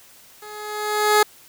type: tone with level ramp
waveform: 15% pulse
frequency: 421.7 Hz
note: G#4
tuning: 26 cents sharp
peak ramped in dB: -31 to -5 dBFS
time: 0.42-1.23 s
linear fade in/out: 5 ms
effects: white hiss -49 dBFS RMS until 1.48 s